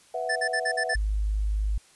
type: chord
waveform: sine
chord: B suspended fourth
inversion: none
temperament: equal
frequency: 493.9 / 659.3 / 740 Hz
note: B4 / E5 / F#5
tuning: 0 / 0 / 0 cents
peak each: -33 / -31 / -32 dBFS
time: 0.14-0.94 s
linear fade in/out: 5 ms
type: tone bursts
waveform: square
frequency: 1759 Hz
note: A6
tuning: 1 cent flat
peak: -25 dBFS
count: 6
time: 0.29-0.96 s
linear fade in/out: 10 ms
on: 70 ms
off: 50 ms
type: tone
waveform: sine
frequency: 51.91 Hz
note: G#1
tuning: in tune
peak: -23 dBFS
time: 0.95-1.78 s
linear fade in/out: 5 ms
effects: white hiss -57 dBFS RMS until 1.95 s + resampled to 24000 Hz